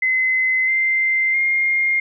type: tone with pitch steps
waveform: sine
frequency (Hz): 2045 / 2084 / 2124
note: C7 / C7 / C7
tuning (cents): -40 / -7 / +25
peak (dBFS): -15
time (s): 0.02-2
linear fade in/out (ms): 5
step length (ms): 660
effects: none